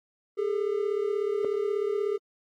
triangle tone pair together, 403.5 / 440 Hz, G#4 / A4, -50 / 0 cents, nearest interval minor second, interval 150 cents, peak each -25 / -28 dBFS, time 0.37-2.18 s, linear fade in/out 20 ms, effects AAC 48 kbps

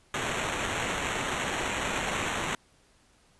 blue noise with sample-and-hold, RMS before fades -31 dBFS, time 0.14-2.55 s, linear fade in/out 2 ms, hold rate 4900 Hz, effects pink hiss -63 dBFS RMS until 3.39 s + resampled to 24000 Hz

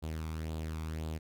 sawtooth tone with flanger, 79.2 Hz, D#2, 31 cents sharp, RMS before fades -38 dBFS, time 0.02-1.19 s, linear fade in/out 20 ms, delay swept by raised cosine 0.25 to 0.88 ms, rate 1.9 Hz, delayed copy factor +0.55, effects none

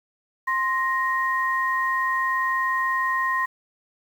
sine tone pair together, 1049.5 / 1870 Hz, C6 / A#6, +5 / +5 cents, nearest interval minor seventh, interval 1000 cents, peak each -23 / -24 dBFS, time 0.47-3.46 s, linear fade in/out 10 ms, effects 8-bit

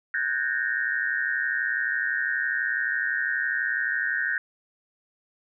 sine tone cluster, 1481 / 1573 / 1692 / 1838 Hz, F#6 / G6 / G#6 / A#6, +1 / +6 / +32 / -25 cents, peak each -31 / -28 / -32 / -28 dBFS, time 0.14-4.38 s, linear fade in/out 2 ms, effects none

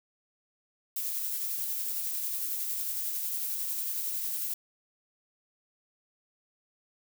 violet noise with tremolo, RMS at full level -32 dBFS, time 0.96-4.54 s, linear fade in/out 5 ms, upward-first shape sine, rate 11 Hz, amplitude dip 25%, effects none

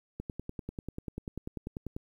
click train, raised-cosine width 3 ms, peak -24 dBFS, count 19, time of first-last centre 0.2-1.965 s, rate 10.2 Hz, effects 10-bit

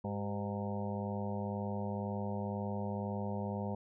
harmonic tone with a mistuned harmonic, 102 Hz, G#2, 31 cents flat, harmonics 1 / 2 / 4 / 5 / 6 / 7 / 8 / 9, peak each -40 / -38 / -46 / -44 / -47 / -48 / -49 / -47 dBFS, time 0.04-3.75 s, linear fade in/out 5 ms, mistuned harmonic 4, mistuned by -74 cents, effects none

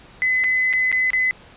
sine tone with dropouts, 2023 Hz, B6, 41 cents sharp, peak -16 dBFS, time 0.22-1.31 s, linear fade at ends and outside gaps 0 ms, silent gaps 0.438-0.442 / 0.729-0.735 / 0.916-0.926 / 1.104-1.133 s, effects pink hiss -46 dBFS RMS until 1.56 s + resampled to 8000 Hz

